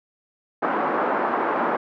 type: band-pass noise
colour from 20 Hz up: white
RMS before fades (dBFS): -23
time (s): 0.62-1.77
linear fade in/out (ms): 10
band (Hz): 240 to 1300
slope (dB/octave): 24
effects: none